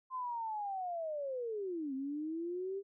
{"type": "linear two-way sweep", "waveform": "sine", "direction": "down then up", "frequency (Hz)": [1046.5, 261.6, 400.9], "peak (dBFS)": -36, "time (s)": [0.1, 2.83], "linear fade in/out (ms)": 50, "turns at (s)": 1.94, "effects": []}